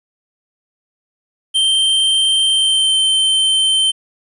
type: tone with pitch glide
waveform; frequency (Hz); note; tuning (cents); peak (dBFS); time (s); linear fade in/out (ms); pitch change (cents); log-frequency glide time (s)
square; 3136 to 3105; G7 to G7; 0 to -17; -12; 1.54-3.92; 20; -17; 2.48-2.97
effects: resampled to 24000 Hz + 9-bit